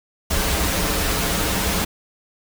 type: noise with comb filter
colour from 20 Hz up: pink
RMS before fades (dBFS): -21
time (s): 0.3-1.85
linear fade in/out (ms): 10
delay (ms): 8.1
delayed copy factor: -0.7
effects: none